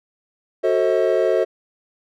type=chord; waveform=triangle; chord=F# diminished seventh; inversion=none; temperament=just; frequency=370 / 444 / 532.8 / 639.4 Hz; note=F#4 / A4 / C5 / Eb5; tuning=0 / +16 / +31 / +47 cents; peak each=-19 dBFS; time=0.63-1.45 s; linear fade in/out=20 ms; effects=none